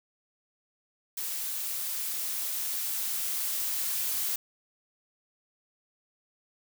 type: noise with level ramp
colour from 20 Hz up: blue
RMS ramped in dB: -34 to -30 dBFS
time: 1.17-4.36 s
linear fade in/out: 5 ms
effects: none